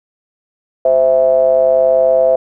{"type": "ring-modulated tone", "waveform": "triangle", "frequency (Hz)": 70.4, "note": "C#2", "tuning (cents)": 27, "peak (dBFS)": -3, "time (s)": [0.85, 2.36], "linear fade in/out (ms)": 5, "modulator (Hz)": 588, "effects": []}